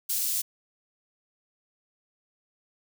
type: high-pass noise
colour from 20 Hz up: white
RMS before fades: -28 dBFS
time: 0.09-0.42 s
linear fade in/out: 10 ms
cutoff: 5100 Hz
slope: 12 dB/octave
effects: none